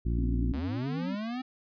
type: harmonic tone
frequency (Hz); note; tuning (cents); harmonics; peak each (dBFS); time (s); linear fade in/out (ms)
58.27; A#1; 0; 1 / 2 / 3 / 4 / 5 / 6; -27 / -33 / -37 / -39 / -41 / -43; 0.05-0.53; 10
type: tone with vibrato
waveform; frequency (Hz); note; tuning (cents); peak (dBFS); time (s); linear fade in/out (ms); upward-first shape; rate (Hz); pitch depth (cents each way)
sine; 261.6; C4; 0; -33; 0.18-1.15; 5; triangle; 9.1; 130
type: linear sweep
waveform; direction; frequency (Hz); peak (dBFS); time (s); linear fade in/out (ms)
square; up; 62.6 to 261.6; -33; 0.53-1.42; 10
effects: resampled to 11025 Hz